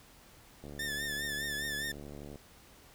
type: click train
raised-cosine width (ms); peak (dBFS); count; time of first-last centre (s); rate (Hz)
2; -33; 125; 0.64-2.357; 72.2
type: tone with vibrato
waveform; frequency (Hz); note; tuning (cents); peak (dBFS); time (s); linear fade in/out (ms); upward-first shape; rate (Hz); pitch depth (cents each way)
sawtooth; 1771; A6; +11; -31; 0.79-1.92; 5; triangle; 4.9; 75
effects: pink hiss -58 dBFS RMS until 2.94 s